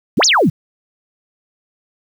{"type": "exponential two-way sweep", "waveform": "sine", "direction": "up then down", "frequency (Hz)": [126.5, 7260, 126.5], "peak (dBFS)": -9, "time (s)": [0.17, 0.5], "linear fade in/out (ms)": 10, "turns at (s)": 0.25, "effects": ["7-bit"]}